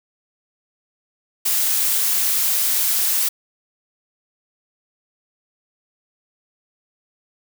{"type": "noise", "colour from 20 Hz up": "blue", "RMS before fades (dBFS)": -19, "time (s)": [1.45, 3.29], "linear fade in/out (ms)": 10, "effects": []}